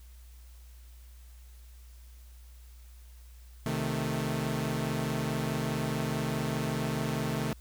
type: chord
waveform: sawtooth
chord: A diminished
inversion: first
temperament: equal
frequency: 130.81 / 155.56 / 220 Hz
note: C3 / Eb3 / A3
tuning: 0 / 0 / 0 cents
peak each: -30 dBFS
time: 3.66-7.53 s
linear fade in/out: 0 ms
effects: added 60 Hz sine -48 dBFS peak until 7.6 s + white hiss -62 dBFS RMS until 7.6 s